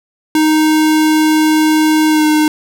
square tone with pitch glide, 310.8 to 306.2 Hz, D#4 to D#4, -2 to -28 cents, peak -9 dBFS, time 0.35-2.48 s, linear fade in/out 2 ms, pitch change -26 cents, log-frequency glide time 2.09-2.25 s, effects none

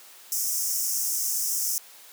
pink high-pass noise, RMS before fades -27 dBFS, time 0.32-1.78 s, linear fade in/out 0 ms, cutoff 5300 Hz, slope 96 dB/octave, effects white hiss -49 dBFS RMS until 2.12 s + high-pass 400 Hz 12 dB/octave

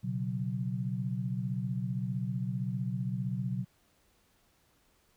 sine chord, B suspended second, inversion none, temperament just, 123.47 / 138.9 / 185.21 Hz, B2 / C#3 / F#3, 0 / +4 / +2 cents, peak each -34 / -37 / -35 dBFS, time 0.03-3.65 s, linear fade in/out 20 ms, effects pink hiss -69 dBFS RMS until 5.16 s

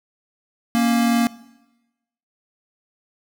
square tone pair together, 234 / 277.2 Hz, A#3 / C#4, +7 / 0 cents, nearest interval minor third, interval 293 cents, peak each -17 / -25 dBFS, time 0.75-1.27 s, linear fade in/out 0 ms, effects noise-tail reverb RT60 1.0 s tail -19 dB re dry

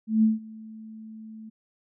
sine tone with ADSR envelope, 219.5 Hz, A3, 4 cents flat, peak -15 dBFS, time 0.07-1.5 s, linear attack 160 ms, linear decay 160 ms, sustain -24 dB, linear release 14 ms, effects none

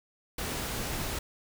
pink noise, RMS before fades -34 dBFS, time 0.38-1.19 s, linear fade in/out 5 ms, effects none

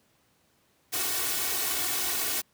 white noise with comb filter, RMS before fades -29 dBFS, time 0.92-2.42 s, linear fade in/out 20 ms, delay 2.7 ms, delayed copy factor +0.9, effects pink hiss -67 dBFS RMS until 2.53 s + high-pass 80 Hz 12 dB/octave

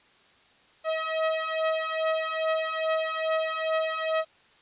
sawtooth beating tone pair, 637 / 639.4 Hz, D#5 / D#5, +41 / +47 cents, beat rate 2.4 Hz, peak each -25 / -24 dBFS, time 0.84-4.25 s, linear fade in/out 50 ms, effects white hiss -59 dBFS RMS until 4.61 s + resampled to 8000 Hz

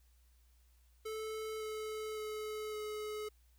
square tone with pitch steps, 436.4 / 432.6 / 428.9 / 425.2 Hz, A4 / A4 / A4 / G#4, -14 / -29 / -44 / +41 cents, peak -40 dBFS, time 1.05-3.29 s, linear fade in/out 10 ms, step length 560 ms, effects added 60 Hz sine -64 dBFS peak until 3.58 s + white hiss -75 dBFS RMS until 3.58 s

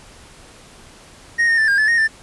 triangle tone with pitch steps, 1866 / 1837 / 1766 / 1613 / 1734 / 1858 / 1776 Hz, A#6 / A#6 / A6 / G6 / A6 / A#6 / A6, +1 / -26 / +6 / +49 / -26 / -6 / +16 cents, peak -11 dBFS, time 1.38-2.08 s, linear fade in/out 20 ms, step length 100 ms, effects pink hiss -44 dBFS RMS until 2.22 s + resampled to 24000 Hz

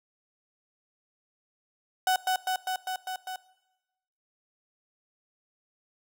35% pulse tone with echo, 746 Hz, F#5, 14 cents sharp, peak -20 dBFS, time 2.07-2.16 s, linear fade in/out 2 ms, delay 200 ms, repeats 6, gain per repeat -2 dB, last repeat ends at 3.36 s, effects noise-tail reverb RT60 1.0 s tail -19 dB re dry

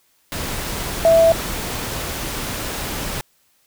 sine tone in noise, 659.3 Hz, E5, in tune, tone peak -9 dBFS, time 1.05-1.32 s, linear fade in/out 0 ms, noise pink, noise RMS -26 dBFS, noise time 0.32-3.21 s, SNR +14 dB, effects white hiss -61 dBFS RMS until 3.66 s

